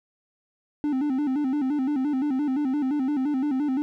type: tone with vibrato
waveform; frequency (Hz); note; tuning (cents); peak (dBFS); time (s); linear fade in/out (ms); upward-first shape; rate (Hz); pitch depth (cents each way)
triangle; 277.8; C#4; +4; -20; 0.84-3.82; 0; square; 5.8; 110
effects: none